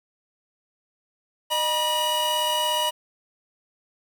45% pulse tone cluster, 611 / 963 / 2926 Hz, D#5 / B5 / F#7, -32 / -44 / -20 cents, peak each -29 / -25 / -25 dBFS, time 1.5-2.91 s, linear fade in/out 20 ms, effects 9-bit

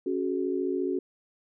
sine chord, C# suspended fourth, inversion none, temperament equal with one note detuned, 277.2 / 370 / 424 Hz, C#4 / F#4 / G#4, 0 / 0 / +36 cents, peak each -31 / -28 / -34 dBFS, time 0.06-0.99 s, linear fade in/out 5 ms, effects none

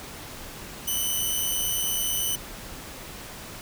5% pulse tone pair together, 2968 / 3037 Hz, F#7 / F#7, +5 / +44 cents, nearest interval unison, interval 39 cents, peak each -19 dBFS, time 0.87-2.36 s, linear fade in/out 10 ms, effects pink hiss -40 dBFS RMS until 3.61 s

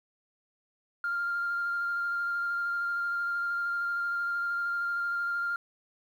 sine tone with vibrato, 1396.9 Hz, F6, in tune, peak -27 dBFS, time 1.04-5.56 s, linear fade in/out 2 ms, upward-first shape square, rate 13 Hz, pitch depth 9 cents each way, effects tanh soft clip ceiling -24 dBFS + 10-bit

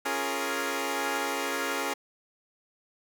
10% pulse chord, Bb minor seventh, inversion first, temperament equal, 277.2 / 349.2 / 415.3 / 466.2 Hz, Db4 / F4 / Ab4 / Bb4, 0 / 0 / 0 / 0 cents, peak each -25 / -28 / -25 / -26 dBFS, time 0.05-1.94 s, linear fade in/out 10 ms, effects none

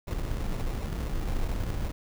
brown noise with sample-and-hold, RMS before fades -30 dBFS, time 0.07-1.92 s, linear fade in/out 10 ms, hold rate 1575 Hz, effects none

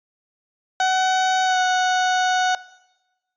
30% pulse tone with pitch glide, 750 to 738 Hz, F#5 to F#5, +23 to -5 cents, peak -14 dBFS, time 0.8-2.55 s, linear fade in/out 2 ms, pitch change -28 cents, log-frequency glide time 1.44-1.59 s, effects noise-tail reverb RT60 1.0 s tail -19 dB re dry + resampled to 16000 Hz

